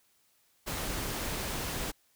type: noise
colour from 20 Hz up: pink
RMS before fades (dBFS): -35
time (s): 0.66-1.92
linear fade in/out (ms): 20
effects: white hiss -69 dBFS RMS until 2.15 s